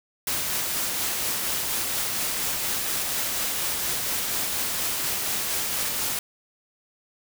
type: noise with tremolo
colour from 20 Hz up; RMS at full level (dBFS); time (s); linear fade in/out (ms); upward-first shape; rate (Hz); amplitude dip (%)
white; -26; 0.27-6.19; 2; triangle; 4.2; 25
effects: none